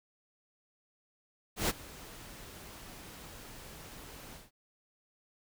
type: noise with ADSR envelope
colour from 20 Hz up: pink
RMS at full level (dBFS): -28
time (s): 1.56-4.51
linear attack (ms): 130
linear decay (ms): 28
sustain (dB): -21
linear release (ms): 170
effects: none